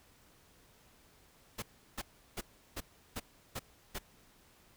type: noise bursts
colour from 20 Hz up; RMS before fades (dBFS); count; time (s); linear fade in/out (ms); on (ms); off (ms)
pink; -39; 7; 1.58-3.988; 10; 44; 350
effects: pink hiss -64 dBFS RMS until 4.76 s